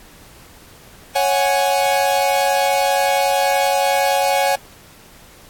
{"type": "chord", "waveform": "45% pulse", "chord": "C# suspended fourth", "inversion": "none", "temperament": "equal", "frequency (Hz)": [554.4, 740, 830.6], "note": ["C#5", "F#5", "G#5"], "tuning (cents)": [0, 0, 0], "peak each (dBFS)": -19, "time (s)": [1.15, 4.56], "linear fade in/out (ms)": 10, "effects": ["pink hiss -45 dBFS RMS until 5.49 s", "AAC 64 kbps"]}